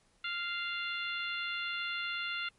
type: harmonic tone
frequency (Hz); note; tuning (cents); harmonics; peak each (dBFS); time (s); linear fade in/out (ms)
696; F5; -6; 2 / 3 / 4 / 5 / 6; -38 / -40 / -39 / -42 / -48; 0.24-2.49; 5
effects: pink hiss -69 dBFS RMS until 2.58 s + MP3 48 kbps